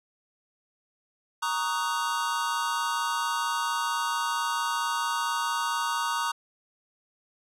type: chord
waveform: square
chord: D# minor seventh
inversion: second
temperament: just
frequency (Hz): 933.4 / 1120.1 / 1244.5 / 1493.4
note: A#5 / C#6 / D#6 / F#6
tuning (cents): +2 / +18 / 0 / +16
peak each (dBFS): -31 / -34 / -32 / -35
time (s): 1.42-6.32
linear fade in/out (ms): 10
effects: low-pass 12000 Hz 12 dB/octave